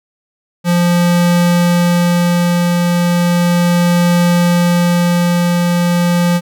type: tone with tremolo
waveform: square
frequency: 174.4 Hz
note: F3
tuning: 2 cents flat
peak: -9 dBFS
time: 0.64-6.41 s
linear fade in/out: 50 ms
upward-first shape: triangle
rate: 0.35 Hz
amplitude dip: 25%
effects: none